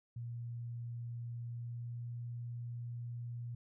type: tone with pitch glide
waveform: sine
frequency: 118.5 to 119.39 Hz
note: A#2 to A#2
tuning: +29 to +42 cents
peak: -40 dBFS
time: 0.16-3.55 s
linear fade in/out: 5 ms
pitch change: +13 cents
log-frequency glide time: 1.43-2.06 s
effects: none